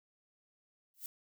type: noise with exponential growth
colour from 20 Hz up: violet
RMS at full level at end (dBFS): -38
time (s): 0.94-1.06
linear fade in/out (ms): 1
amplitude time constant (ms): 25
effects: none